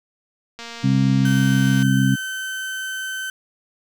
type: click train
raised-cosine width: 0.2 ms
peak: -18 dBFS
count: 289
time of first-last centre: 0.59-1.826 s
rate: 233 Hz
type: harmonic tone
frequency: 66.5 Hz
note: C2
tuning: 29 cents sharp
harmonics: 2 / 3 / 4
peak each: -17 / -19 / -20 dBFS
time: 0.83-2.16 s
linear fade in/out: 20 ms
type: tone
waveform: 35% pulse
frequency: 1535 Hz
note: G6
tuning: 37 cents flat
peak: -24 dBFS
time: 1.25-3.3 s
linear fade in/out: 2 ms
effects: none